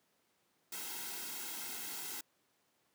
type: noise with comb filter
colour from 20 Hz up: white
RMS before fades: -43 dBFS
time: 0.72-2.21 s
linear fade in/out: 5 ms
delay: 1.7 ms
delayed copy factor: -0.7
effects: pink hiss -75 dBFS RMS until 2.94 s + high-pass 200 Hz 12 dB/octave